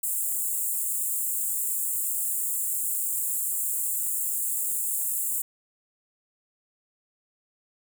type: high-pass noise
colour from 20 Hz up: pink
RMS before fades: -28 dBFS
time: 0.03-5.42 s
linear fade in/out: 5 ms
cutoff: 7300 Hz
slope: 96 dB/octave
effects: none